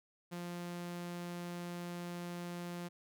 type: tone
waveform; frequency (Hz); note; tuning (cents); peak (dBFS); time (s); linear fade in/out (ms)
sawtooth; 174.61; F3; 0; -37; 0.31-2.89; 20
effects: none